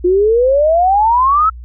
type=exponential sweep; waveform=sine; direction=up; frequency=349.2 to 1327 Hz; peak=-8 dBFS; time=0.04-1.5 s; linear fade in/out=10 ms; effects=added 60 Hz sine -28 dBFS peak until 1.64 s